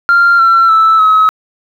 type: tone with pitch steps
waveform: sine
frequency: 1390 / 1352.8 / 1316.5 / 1281.3 Hz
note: F6 / E6 / E6 / E6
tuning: -9 / +44 / -3 / -50 cents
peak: -3 dBFS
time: 0.09-1.29 s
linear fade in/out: 0 ms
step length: 300 ms
effects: tanh soft clip ceiling -2 dBFS + 7-bit